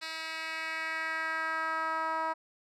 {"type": "tone with band-pass filter sweep", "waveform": "10% pulse", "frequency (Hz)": 321, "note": "E4", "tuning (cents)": -46, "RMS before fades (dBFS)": -34, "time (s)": [0.01, 2.34], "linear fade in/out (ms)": 20, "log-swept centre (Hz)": [3500, 970], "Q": 2.1, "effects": []}